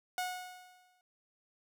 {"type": "tone with exponential decay", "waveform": "sawtooth", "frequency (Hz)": 730, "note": "F#5", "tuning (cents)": -24, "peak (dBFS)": -28, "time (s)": [0.18, 1.01], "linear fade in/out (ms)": 1, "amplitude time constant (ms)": 180, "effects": []}